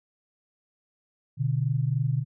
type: tone pair together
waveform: sine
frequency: 123.47 / 146.83 Hz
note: B2 / D3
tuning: 0 / 0 cents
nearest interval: minor third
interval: 300 cents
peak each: -25 / -26 dBFS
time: 1.37-2.25 s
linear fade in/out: 50 ms
effects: none